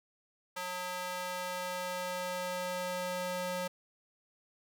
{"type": "tone with high-pass filter sweep", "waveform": "square", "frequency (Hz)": 181.1, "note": "F#3", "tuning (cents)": -37, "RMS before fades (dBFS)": -37, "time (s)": [0.56, 3.68], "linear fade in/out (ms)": 10, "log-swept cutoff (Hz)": [860, 410], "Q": 1.1, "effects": []}